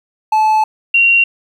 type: tone pair in turn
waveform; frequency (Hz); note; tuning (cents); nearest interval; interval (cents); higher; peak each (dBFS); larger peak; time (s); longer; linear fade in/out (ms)
triangle / sine; 867 / 2753; A5 / F7; -26 / -25; octave + minor sixth; 2001; second; -7; neither; 0.32-0.64 / 0.94-1.24; first; 5
effects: 8-bit